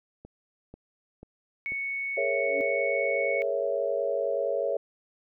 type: click train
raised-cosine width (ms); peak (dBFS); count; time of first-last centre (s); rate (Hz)
2; -31; 4; 0.25-1.721; 2.04
type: tone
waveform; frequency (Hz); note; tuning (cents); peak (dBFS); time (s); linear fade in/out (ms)
sine; 2217; C#7; 0; -29; 1.66-3.42; 0
type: chord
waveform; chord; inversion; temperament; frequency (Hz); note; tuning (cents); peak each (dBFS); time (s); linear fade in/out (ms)
sine; A# half-diminished seventh; third; equal; 415.3 / 466.2 / 554.4 / 659.3; G#4 / A#4 / C#5 / E5; 0 / 0 / 0 / 0; -33 / -32 / -28 / -32; 2.17-4.77; 5
type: tone with exponential growth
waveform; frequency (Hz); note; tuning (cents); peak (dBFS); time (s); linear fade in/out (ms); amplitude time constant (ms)
sine; 283.2; C#4; +37; -31; 2.38-2.61; 0; 50
effects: none